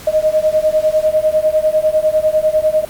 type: beating tone pair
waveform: sine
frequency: 616 / 626 Hz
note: D#5 / D#5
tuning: -17 / +10 cents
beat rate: 10 Hz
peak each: -14 dBFS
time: 0.07-2.85 s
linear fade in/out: 5 ms
effects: pink hiss -35 dBFS RMS until 2.89 s + Opus 48 kbps